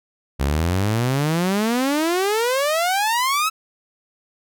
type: exponential sweep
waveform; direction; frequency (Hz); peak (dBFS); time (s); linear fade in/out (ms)
sawtooth; up; 65.41 to 1318.5; -14; 0.39-3.5; 20
effects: none

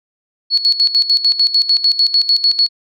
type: tone with tremolo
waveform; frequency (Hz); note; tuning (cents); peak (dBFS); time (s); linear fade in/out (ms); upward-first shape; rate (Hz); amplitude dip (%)
sine; 4383; C#8; -20; -8; 0.5-2.69; 50; square; 6.7; 75
effects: none

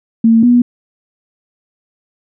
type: tone pair in turn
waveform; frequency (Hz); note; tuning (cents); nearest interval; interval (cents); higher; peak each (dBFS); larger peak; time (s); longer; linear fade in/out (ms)
sine; 227 / 242.9; A#3 / B3; -46 / -29; minor second; 117; second; -5; neither; 0.24-0.43 / 0.43-0.62; neither; 5
effects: none

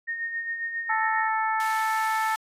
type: tone with tremolo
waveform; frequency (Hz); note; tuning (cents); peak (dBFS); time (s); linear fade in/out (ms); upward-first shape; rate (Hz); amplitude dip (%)
sine; 1845; A#6; -18; -26; 0.07-1.29; 20; sine; 7.4; 50
type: harmonic tone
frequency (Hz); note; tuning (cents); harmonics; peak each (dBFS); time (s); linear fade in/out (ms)
440; A4; 0; 2 / 3 / 4 / 5; -25 / -29 / -30 / -36; 0.89-2.36; 10
type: high-pass noise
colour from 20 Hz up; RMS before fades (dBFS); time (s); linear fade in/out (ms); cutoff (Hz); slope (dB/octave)
pink; -40; 1.6-2.36; 0; 1500; 24
effects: resampled to 32000 Hz

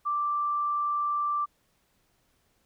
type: tone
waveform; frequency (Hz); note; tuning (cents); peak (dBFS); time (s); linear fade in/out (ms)
sine; 1174.7; D6; 0; -25; 0.05-1.46; 20
effects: pink hiss -70 dBFS RMS until 2.65 s

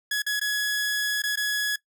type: tone with dropouts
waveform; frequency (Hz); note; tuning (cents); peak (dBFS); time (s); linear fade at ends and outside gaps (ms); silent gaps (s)
sawtooth; 1684; G#6; +24; -20; 0.11-1.76; 5; 0.221-0.264 / 0.397-0.413 / 1.221-1.236 / 1.358-1.372
effects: noise-tail reverb RT60 0.1 s tail -21 dB re dry

